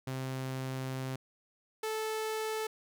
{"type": "tone pair in turn", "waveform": "sawtooth", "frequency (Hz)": [131.3, 437.1], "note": ["C3", "A4"], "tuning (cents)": [6, -11], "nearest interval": "octave + major sixth", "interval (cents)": 2083, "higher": "second", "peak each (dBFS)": [-31, -29], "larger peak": "second", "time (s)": [[0.07, 1.16], [1.83, 2.67]], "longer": "first", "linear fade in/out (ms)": 5, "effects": []}